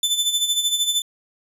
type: tone with tremolo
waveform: sawtooth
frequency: 3520 Hz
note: A7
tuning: in tune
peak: -13 dBFS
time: 0.03-1.02 s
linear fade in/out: 2 ms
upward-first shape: sine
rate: 13 Hz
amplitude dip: 65%
effects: resampled to 32000 Hz